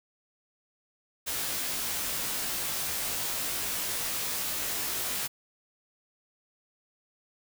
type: noise with comb filter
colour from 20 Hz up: white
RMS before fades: -32 dBFS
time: 1.26-5.28 s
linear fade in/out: 20 ms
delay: 18 ms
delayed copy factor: -0.7
effects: none